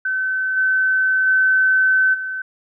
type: tone with level steps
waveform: sine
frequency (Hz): 1527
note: G6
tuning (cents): -46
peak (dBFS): -18 / -14 / -12 / -23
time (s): 0.05-2.42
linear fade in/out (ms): 5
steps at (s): 0.56 / 1.26 / 2.13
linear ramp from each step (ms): 20
effects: none